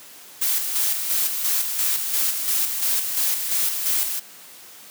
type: noise with tremolo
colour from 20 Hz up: blue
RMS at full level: -21 dBFS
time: 0.41-4.2 s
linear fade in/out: 10 ms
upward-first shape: square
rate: 2.9 Hz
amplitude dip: 45%
effects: white hiss -44 dBFS RMS until 4.9 s + high-pass 150 Hz 12 dB/octave